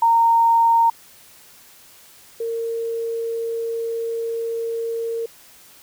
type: tone pair in turn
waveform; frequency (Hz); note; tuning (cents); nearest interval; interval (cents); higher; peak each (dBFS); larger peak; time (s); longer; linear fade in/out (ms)
sine; 922 / 459.1; A#5 / A#4; -19 / -26; octave; 1207; first; -12 / -22; first; 0.02-0.9 / 2.4-5.26; second; 5
effects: white hiss -48 dBFS RMS until 5.82 s